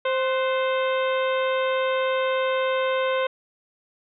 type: harmonic tone with a mistuned harmonic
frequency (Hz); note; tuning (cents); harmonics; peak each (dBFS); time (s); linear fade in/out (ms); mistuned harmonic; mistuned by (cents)
523.3; C5; 0; 1 / 2 / 3 / 4 / 5 / 6 / 7; -22 / -28 / -32 / -34 / -36 / -38 / -39; 0.05-3.27; 5; 3; -67
effects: none